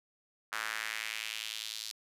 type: tone with high-pass filter sweep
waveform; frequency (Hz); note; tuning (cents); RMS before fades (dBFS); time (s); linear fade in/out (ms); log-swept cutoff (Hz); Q
square; 55; A1; 0; -39; 0.52-1.92; 10; 1400 to 4400; 2.2
effects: resampled to 32000 Hz